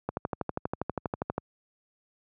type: click train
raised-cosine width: 1 ms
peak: -15 dBFS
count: 17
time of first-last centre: 0.09-1.38 s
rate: 12.4 Hz
effects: high-pass 80 Hz 12 dB/octave